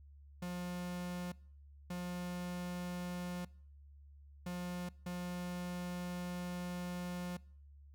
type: tone bursts at uneven times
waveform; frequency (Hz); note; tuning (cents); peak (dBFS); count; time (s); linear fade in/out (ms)
45% pulse; 177.7; F3; +30; -39; 4; 0.42-1.32 / 1.9-3.45 / 4.46-4.89 / 5.06-7.37; 5
effects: noise-tail reverb RT60 0.6 s tail -24 dB re dry + added 71 Hz sine -55 dBFS peak until 7.94 s